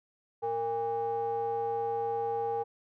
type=ring-modulated tone; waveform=triangle; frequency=174.5 Hz; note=F3; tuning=1 cent flat; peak=-24 dBFS; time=0.42-2.64 s; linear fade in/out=20 ms; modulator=636 Hz; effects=none